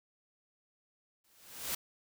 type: noise with exponential growth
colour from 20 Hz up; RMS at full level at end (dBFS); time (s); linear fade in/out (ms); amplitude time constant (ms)
white; -33; 1.24-1.75; 5; 110
effects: none